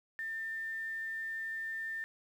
sine tone with quantisation, 1797 Hz, A6, 36 cents sharp, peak -36 dBFS, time 0.19-2.04 s, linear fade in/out 0 ms, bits 10, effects none

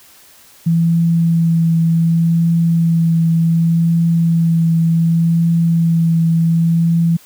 sine tone with vibrato, 166.1 Hz, E3, 13 cents sharp, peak -10 dBFS, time 0.66-7.17 s, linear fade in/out 10 ms, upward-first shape triangle, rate 0.67 Hz, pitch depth 16 cents each way, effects white hiss -45 dBFS RMS until 7.25 s

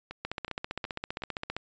two click trains, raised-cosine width 0.3 ms, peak -17 / -23 dBFS, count 21 / 4, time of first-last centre 0.25-1.566 / 0.11-1.221 s, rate 15.2 / 2.7 Hz, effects resampled to 16000 Hz

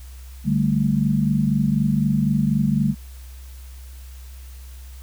sine chord, D suspended fourth, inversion none, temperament equal, 146.83 / 196 / 220 Hz, D3 / G3 / A3, 0 / 0 / 0 cents, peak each -21 dBFS, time 0.44-2.95 s, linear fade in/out 50 ms, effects added 64 Hz sine -36 dBFS peak until 5.02 s + white hiss -50 dBFS RMS until 5.02 s

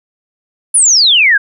sine exponential sweep, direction down, 10360 to 1547 Hz, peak -5 dBFS, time 0.74-1.38 s, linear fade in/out 10 ms, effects none

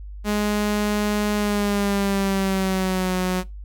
sawtooth tone with pitch glide, 208.5 to 183.62 Hz, G#3 to F#3, +7 to -13 cents, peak -16 dBFS, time 0.24-3.44 s, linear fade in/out 50 ms, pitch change -220 cents, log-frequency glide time 1.35-3.15 s, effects noise-tail reverb RT60 0.2 s tail -20 dB re dry + added 50 Hz sine -33 dBFS peak until 3.64 s

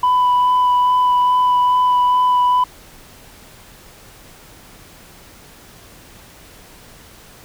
sine tone with vibrato, 994 Hz, B5, 11 cents sharp, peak -9 dBFS, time 0.03-2.64 s, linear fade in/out 5 ms, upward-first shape sine, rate 2.4 Hz, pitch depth 10 cents each way, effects tanh soft clip ceiling -10 dBFS + pink hiss -43 dBFS RMS until 7.44 s

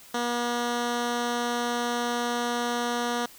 10% pulse tone with low-pass filter, 240 Hz, B3, 49 cents flat, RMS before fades -28 dBFS, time 0.14-3.26 s, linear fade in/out 5 ms, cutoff 6900 Hz, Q 1, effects white hiss -50 dBFS RMS until 3.38 s

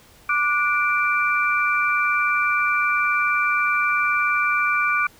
sine tone cluster, 1178 / 1459 / 2346 Hz, D6 / F#6 / D7, +5 / -25 / -2 cents, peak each -22 dBFS, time 0.29-5.07 s, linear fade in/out 5 ms, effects pink hiss -51 dBFS RMS until 5.19 s

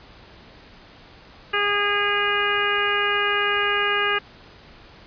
harmonic tone, 409.2 Hz, G#4, 26 cents flat, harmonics 1 / 2 / 3 / 4 / 5 / 6 / 7, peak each -27 / -32 / -25 / -24 / -29 / -28 / -27 dBFS, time 1.53-4.19 s, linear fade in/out 10 ms, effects pink hiss -47 dBFS RMS until 5.06 s + resampled to 11025 Hz

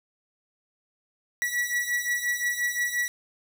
45% pulse beating tone pair, 1935 / 1940.7 Hz, B6 / B6, -36 / -31 cents, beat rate 5.7 Hz, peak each -30 / -27 dBFS, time 1.42-3.08 s, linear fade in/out 0 ms, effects none

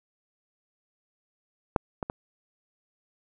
clicks, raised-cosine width 1 ms, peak -7 / -16 / -17 dBFS, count 3, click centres 1.762 / 2.028 / 2.099 s, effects none

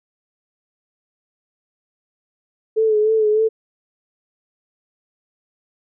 sine tone with vibrato, 433.2 Hz, A4, 27 cents flat, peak -13 dBFS, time 2.76-3.49 s, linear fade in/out 20 ms, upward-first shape sine, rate 3.3 Hz, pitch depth 42 cents each way, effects none

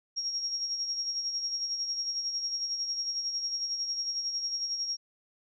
sine tone with tremolo, 5588 Hz, F8, in tune, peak -28 dBFS, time 0.16-4.97 s, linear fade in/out 20 ms, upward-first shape sine, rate 11 Hz, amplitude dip 50%, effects none

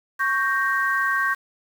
sine chord, G diminished, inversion second, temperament equal, 1108.7 / 1568 / 1864.7 Hz, Db6 / G6 / Bb6, 0 / 0 / 0 cents, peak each -24 / -22 / -26 dBFS, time 0.19-1.35 s, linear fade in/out 20 ms, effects 7-bit

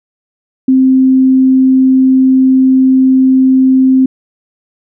sine tone, 261.6 Hz, C4, in tune, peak -4 dBFS, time 0.68-4.06 s, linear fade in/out 5 ms, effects none

